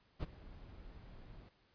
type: noise with ADSR envelope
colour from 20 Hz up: brown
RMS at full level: -36 dBFS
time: 0.19-1.49 s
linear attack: 41 ms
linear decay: 21 ms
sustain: -18 dB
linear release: 4 ms
effects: pink hiss -72 dBFS RMS until 1.74 s + resampled to 11025 Hz